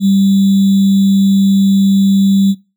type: tone with sample-and-hold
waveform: sine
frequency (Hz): 196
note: G3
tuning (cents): 0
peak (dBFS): -7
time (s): 0-2.55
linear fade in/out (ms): 50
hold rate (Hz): 3675
effects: noise-tail reverb RT60 0.3 s tail -21 dB re dry